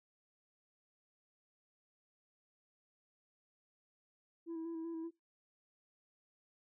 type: tone with vibrato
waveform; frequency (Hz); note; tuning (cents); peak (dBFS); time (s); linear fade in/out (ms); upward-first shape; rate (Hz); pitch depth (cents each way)
sine; 329.2; E4; -2; -37; 4.46-5.11; 50; square; 5.2; 23
effects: noise-tail reverb RT60 0.2 s tail -25 dB re dry + tanh soft clip ceiling -39 dBFS